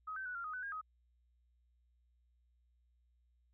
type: tone with pitch steps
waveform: sine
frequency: 1266 / 1543 / 1478 / 1385 / 1251 / 1499 / 1622 / 1261 Hz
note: D#6 / G6 / F#6 / F6 / D#6 / F#6 / G#6 / D#6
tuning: +30 / -28 / -2 / -15 / +9 / +22 / -41 / +23 cents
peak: -40 dBFS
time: 0.07-0.814 s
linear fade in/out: 10 ms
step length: 93 ms
effects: added 60 Hz sine -70 dBFS peak until 3.53 s